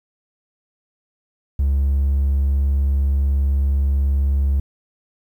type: tone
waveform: triangle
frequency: 69.3 Hz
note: C#2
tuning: in tune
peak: -12 dBFS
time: 1.59-4.6 s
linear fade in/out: 5 ms
effects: tanh soft clip ceiling -9 dBFS + 9-bit